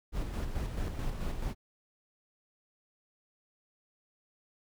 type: noise with tremolo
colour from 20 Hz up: brown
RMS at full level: -33 dBFS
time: 0.12-1.55 s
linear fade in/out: 50 ms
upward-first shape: square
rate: 4.6 Hz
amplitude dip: 40%
effects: none